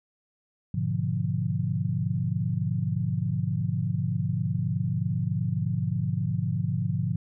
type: chord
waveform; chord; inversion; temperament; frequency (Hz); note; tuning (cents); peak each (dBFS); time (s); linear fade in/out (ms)
sine; G# diminished seventh; none; equal; 103.83 / 123.47 / 146.83 / 174.61; G#2 / B2 / D3 / F3; 0 / 0 / 0 / 0; -30; 0.74-7.16; 5
effects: none